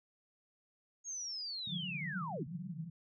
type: linear sweep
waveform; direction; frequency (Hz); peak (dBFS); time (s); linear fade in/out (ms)
sine; down; 6645 to 34.14; -39; 1.04-2.48; 50
type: band-pass noise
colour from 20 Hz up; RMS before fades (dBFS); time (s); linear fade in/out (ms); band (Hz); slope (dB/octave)
white; -43; 1.67-2.9; 5; 140 to 190; 96
effects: none